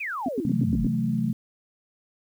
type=exponential sweep; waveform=sine; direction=down; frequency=2641 to 37.64 Hz; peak=-28 dBFS; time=0-0.87 s; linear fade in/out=10 ms
type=tone bursts; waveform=sine; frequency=261.6 Hz; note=C4; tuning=in tune; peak=-22 dBFS; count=6; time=0.26-0.87 s; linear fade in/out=2 ms; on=25 ms; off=92 ms
type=chord; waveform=sine; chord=F# half-diminished seventh; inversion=second; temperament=equal; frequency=130.81 / 164.81 / 185 / 220 Hz; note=C3 / E3 / F#3 / A3; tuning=0 / 0 / 0 / 0 cents; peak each=-29 / -30 / -30 / -25 dBFS; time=0.45-1.33 s; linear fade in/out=2 ms
effects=9-bit